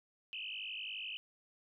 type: tone with frequency modulation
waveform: sine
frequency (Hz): 2794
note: F7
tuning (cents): 0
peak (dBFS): -40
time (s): 0.33-1.17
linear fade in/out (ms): 0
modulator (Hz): 51.5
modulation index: 5.4
effects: none